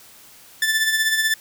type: tone with tremolo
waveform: sawtooth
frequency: 1760 Hz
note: A6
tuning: in tune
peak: -12 dBFS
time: 0.62-1.34 s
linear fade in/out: 2 ms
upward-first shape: sine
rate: 16 Hz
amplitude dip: 50%
effects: white hiss -47 dBFS RMS until 1.4 s